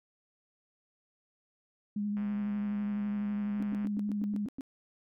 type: tone with vibrato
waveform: sine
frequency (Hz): 206.3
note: G#3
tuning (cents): -11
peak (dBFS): -30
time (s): 1.96-4.46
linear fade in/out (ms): 5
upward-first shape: sine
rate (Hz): 12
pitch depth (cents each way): 21
type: click train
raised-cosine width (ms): 0.5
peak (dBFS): -36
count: 220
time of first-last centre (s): 2.17-3.855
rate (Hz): 130
type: tone bursts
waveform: sine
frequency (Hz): 269.1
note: C4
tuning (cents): +49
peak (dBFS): -35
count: 9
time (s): 3.6-4.609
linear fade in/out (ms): 0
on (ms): 25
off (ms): 98
effects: none